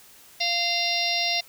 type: harmonic tone with a mistuned harmonic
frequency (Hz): 693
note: F5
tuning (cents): -14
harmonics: 1 / 3 / 4 / 5 / 6 / 7 / 8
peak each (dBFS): -30 / -30 / -30 / -30 / -30 / -30 / -30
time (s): 0.4-1.41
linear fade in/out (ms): 10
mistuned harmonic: 5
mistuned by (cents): +81
effects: white hiss -51 dBFS RMS until 1.48 s